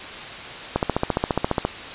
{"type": "click train", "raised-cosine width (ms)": 1, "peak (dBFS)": -5, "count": 14, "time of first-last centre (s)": [0.76, 1.65], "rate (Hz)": 14.6, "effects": ["white hiss -34 dBFS RMS until 1.94 s", "resampled to 8000 Hz"]}